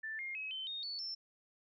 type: tone with pitch steps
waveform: sine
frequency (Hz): 1767 / 2126 / 2557 / 3077 / 3701 / 4453 / 5357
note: A6 / C7 / D#7 / G7 / A#7 / C#8 / E8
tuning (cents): +7 / +27 / +47 / -33 / -13 / +7 / +27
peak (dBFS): -39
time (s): 0.03-1.15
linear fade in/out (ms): 10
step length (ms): 160
effects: none